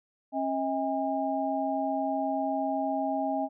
sine tone cluster, 271.3 / 639 / 811 Hz, C#4 / D#5 / G#5, -37 / +46 / -41 cents, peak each -31 dBFS, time 0.32-3.49 s, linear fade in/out 50 ms, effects none

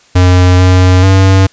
square tone with pitch steps, 90.7 / 91.9 / 95.6 Hz, F#2 / F#2 / G2, -34 / -11 / -43 cents, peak -4 dBFS, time 0.15-1.47 s, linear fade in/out 10 ms, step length 440 ms, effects white hiss -45 dBFS RMS until 1.52 s + resampled to 16000 Hz

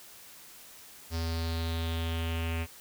square tone with low-pass filter sweep, 82.41 Hz, E2, in tune, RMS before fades -32 dBFS, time 1.1-2.67 s, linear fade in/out 50 ms, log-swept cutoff 5200 to 2500 Hz, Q 4.4, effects white hiss -51 dBFS RMS until 2.8 s

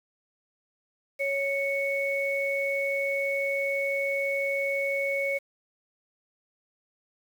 sine tone pair together, 555 / 2217 Hz, C#5 / C#7, +2 / 0 cents, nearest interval 2 octaves, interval 2398 cents, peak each -28 / -28 dBFS, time 1.19-5.39 s, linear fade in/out 20 ms, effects 8-bit

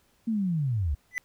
sine linear sweep, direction down, 233.1 to 63.4 Hz, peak -24 dBFS, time 0.27-0.95 s, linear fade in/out 10 ms
triangle tone with exponential growth, 1998 Hz, B6, 20 cents sharp, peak -21 dBFS, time 1.11-1.18 s, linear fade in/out 0 ms, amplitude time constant 15 ms
effects pink hiss -66 dBFS RMS until 1.24 s

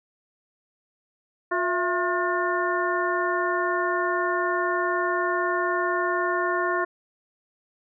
harmonic tone with a mistuned harmonic, 357.6 Hz, F4, 41 cents sharp, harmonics 1 / 2 / 3 / 4 / 5, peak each -27 / -29 / -27 / -30 / -30 dBFS, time 1.51-6.85 s, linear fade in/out 10 ms, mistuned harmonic 2, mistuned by -110 cents, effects none

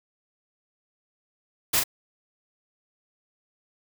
white noise with echo, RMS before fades -22 dBFS, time 1.73-1.8 s, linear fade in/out 10 ms, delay 39 ms, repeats 1, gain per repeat -4 dB, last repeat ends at 1.839 s, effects none

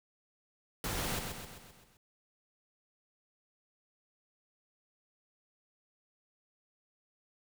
pink noise with echo, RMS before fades -36 dBFS, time 0.84-1.19 s, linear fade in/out 2 ms, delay 130 ms, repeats 6, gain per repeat -5 dB, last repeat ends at 1.97 s, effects none

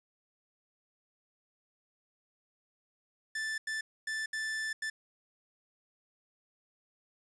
45% pulse tone bursts at uneven times, 1760 Hz, A6, in tune, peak -33 dBFS, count 5, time 3.35-3.58 / 3.67-3.81 / 4.07-4.26 / 4.33-4.73 / 4.82-4.9 s, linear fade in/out 5 ms, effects resampled to 22050 Hz + 10-bit

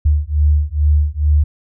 sine beating tone pair, 73.42 / 75.72 Hz, D2 / D#2, 0 / -47 cents, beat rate 2.3 Hz, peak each -14 / -14 dBFS, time 0.05-1.44 s, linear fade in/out 10 ms, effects none

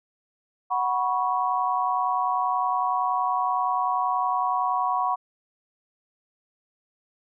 sine chord, F# suspended fourth, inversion none, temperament equal with one note detuned, 740 / 978.1 / 1108.7 Hz, F#5 / B5 / C#6, 0 / -17 / 0 cents, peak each -26 dBFS, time 0.7-5.16 s, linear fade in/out 20 ms, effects none

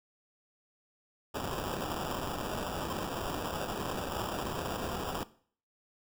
white noise with sample-and-hold, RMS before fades -36 dBFS, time 1.34-5.24 s, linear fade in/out 10 ms, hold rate 2100 Hz, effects noise-tail reverb RT60 0.5 s tail -18 dB re dry

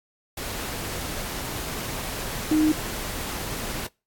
sine tone in noise, 308.8 Hz, D#4, 13 cents flat, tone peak -17 dBFS, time 2.51-2.72 s, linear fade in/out 5 ms, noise pink, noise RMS -32 dBFS, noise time 0.37-3.87 s, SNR +12 dB, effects noise-tail reverb RT60 0.3 s tail -25 dB re dry + AAC 64 kbps

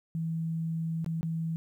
sine tone with dropouts, 163.2 Hz, E3, 17 cents flat, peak -29 dBFS, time 0.15-1.56 s, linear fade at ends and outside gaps 0 ms, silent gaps 1.045-1.062 / 1.21-1.23 s, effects 11-bit

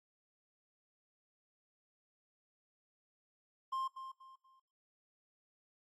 triangle tone with echo, 1057 Hz, C6, 17 cents sharp, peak -33 dBFS, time 3.72-3.88 s, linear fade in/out 10 ms, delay 240 ms, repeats 3, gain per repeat -10 dB, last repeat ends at 4.6 s, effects noise-tail reverb RT60 0.7 s tail -22 dB re dry + AAC 32 kbps

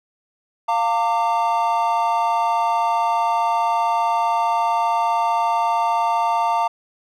triangle chord, Bb major, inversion second, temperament equal with one note detuned, 698.5 / 910 / 1174.7 Hz, F5 / Bb5 / D6, 0 / -42 / 0 cents, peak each -20 / -17 / -23 dBFS, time 0.68-6.68 s, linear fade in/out 10 ms, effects none

